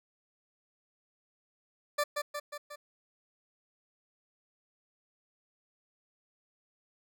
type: tone with echo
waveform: 20% pulse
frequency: 587.3 Hz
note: D5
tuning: in tune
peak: -22 dBFS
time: 1.98-2.04 s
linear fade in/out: 10 ms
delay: 180 ms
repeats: 4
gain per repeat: -4 dB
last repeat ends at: 2.76 s
effects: none